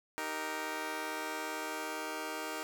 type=chord; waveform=10% pulse; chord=Eb major; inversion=none; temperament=just; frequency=311.1 / 388.9 / 466.7 Hz; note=Eb4 / G4 / Bb4; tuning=0 / -14 / +2 cents; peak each=-32 / -35 / -33 dBFS; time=0.18-2.63 s; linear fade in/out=0 ms; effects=none